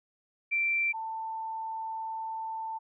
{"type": "tone pair in turn", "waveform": "sine", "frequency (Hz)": [2349, 890.4], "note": ["D7", "A5"], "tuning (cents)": [0, 20], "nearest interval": "octave + perfect fourth", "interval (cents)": 1680, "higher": "first", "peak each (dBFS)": [-25, -33], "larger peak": "first", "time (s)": [[0.51, 0.93], [0.93, 2.79]], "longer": "second", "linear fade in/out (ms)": 20, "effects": []}